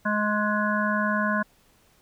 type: harmonic tone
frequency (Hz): 210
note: G#3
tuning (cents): +19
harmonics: 1 / 3 / 5 / 7 / 8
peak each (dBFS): -26 / -30 / -28 / -28 / -31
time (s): 0.05-1.43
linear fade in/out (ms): 10
effects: pink hiss -61 dBFS RMS until 2.01 s

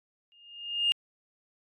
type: tone with exponential growth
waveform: sine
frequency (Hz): 2829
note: F7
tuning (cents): +22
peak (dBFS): -19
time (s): 0.32-0.92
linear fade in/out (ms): 0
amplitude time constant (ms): 130
effects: tanh soft clip ceiling -17 dBFS + AAC 48 kbps

